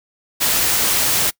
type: noise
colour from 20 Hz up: white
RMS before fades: -17 dBFS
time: 0.4-1.31 s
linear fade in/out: 20 ms
effects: noise-tail reverb RT60 0.1 s tail -24 dB re dry